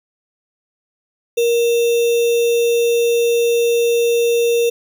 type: tone with sample-and-hold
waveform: sine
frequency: 470 Hz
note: A#4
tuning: 14 cents sharp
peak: -12 dBFS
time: 1.37-4.7 s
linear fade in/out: 10 ms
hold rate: 3150 Hz
effects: none